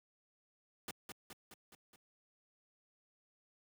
pink noise with echo, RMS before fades -43 dBFS, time 0.88-0.91 s, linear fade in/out 2 ms, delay 210 ms, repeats 5, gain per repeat -4 dB, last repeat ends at 1.96 s, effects high-pass 100 Hz 12 dB/octave

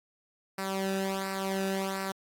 sawtooth tone with flanger, 192.9 Hz, G3, 28 cents flat, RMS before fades -32 dBFS, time 0.58-2.12 s, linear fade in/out 5 ms, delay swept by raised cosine 0.3 to 0.95 ms, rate 1.4 Hz, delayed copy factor -0.7, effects AAC 64 kbps

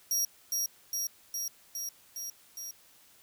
sawtooth tone with echo, 5660 Hz, F8, 22 cents sharp, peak -24 dBFS, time 0.11-0.25 s, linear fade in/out 2 ms, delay 410 ms, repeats 6, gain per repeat -2 dB, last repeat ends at 2.71 s, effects white hiss -60 dBFS RMS until 3.22 s

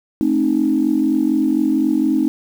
sine chord, A diminished, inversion none, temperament equal with one note detuned, 220 / 267 / 311.1 Hz, A3 / C4 / Eb4, 0 / +35 / 0 cents, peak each -21 / -17 / -16 dBFS, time 0.21-2.28 s, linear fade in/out 0 ms, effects tanh soft clip ceiling -5 dBFS + 7-bit

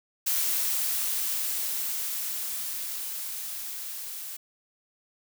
blue noise with level ramp, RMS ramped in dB -26 to -38 dBFS, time 0.26-4.37 s, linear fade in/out 10 ms, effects none

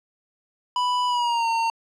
square tone with pitch glide, 990 to 913.1 Hz, B5 to A#5, +4 to -36 cents, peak -21 dBFS, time 0.76-1.7 s, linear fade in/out 2 ms, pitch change -140 cents, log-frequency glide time 1.07-1.48 s, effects low-pass 5000 Hz 12 dB/octave + 10-bit

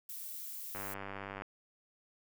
violet noise, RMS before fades -44 dBFS, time 0.09-0.94 s, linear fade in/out 2 ms
click train, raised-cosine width 0.5 ms, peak -27 dBFS, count 67, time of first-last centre 0.75-1.421 s, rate 98.4 Hz
effects none

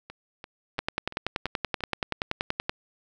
two click trains, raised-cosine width 0.3 ms, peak -10 / -24 dBFS, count 21 / 6, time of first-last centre 0.79-2.695 / 0.1-1.806 s, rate 10.5 / 2.93 Hz, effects none

